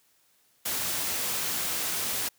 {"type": "noise", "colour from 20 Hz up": "white", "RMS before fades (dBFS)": -30, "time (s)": [0.65, 2.29], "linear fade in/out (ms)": 10, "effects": ["white hiss -66 dBFS RMS until 2.38 s", "high-pass 60 Hz 12 dB/octave"]}